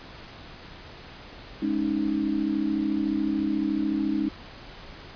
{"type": "chord", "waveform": "sine", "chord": "Ab suspended fourth", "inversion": "none", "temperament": "equal", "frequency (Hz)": [207.7, 277.2, 311.1], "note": ["Ab3", "Db4", "Eb4"], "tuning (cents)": [0, 0, 0], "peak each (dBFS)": [-29, -28, -26], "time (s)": [1.62, 4.29], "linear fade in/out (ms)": 5, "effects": ["pink hiss -44 dBFS RMS until 5.15 s", "resampled to 11025 Hz"]}